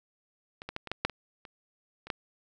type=clicks; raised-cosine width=0.3 ms; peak=-25 / -21 / -18 / -24 / -15 / -9 / -28 / -30 / -28 / -14 dBFS; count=10; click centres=0.619 / 0.69 / 0.764 / 0.873 / 0.916 / 1.05 / 1.097 / 1.452 / 2.07 / 2.102 s; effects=none